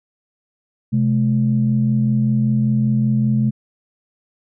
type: tone pair together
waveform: sine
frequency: 128.93 / 214.1 Hz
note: C3 / A3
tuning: -25 / -47 cents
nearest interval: major sixth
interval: 878 cents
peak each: -16 dBFS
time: 0.92-3.51 s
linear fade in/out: 20 ms
effects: tanh soft clip ceiling -6 dBFS